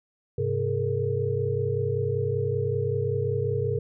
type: tone cluster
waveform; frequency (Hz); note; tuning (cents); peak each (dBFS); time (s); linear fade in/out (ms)
sine; 101.9 / 132.1 / 420.3 / 465.6; G#2 / C3 / G#4 / A#4; -32 / +17 / +21 / -2; -29; 0.38-3.79; 5
effects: none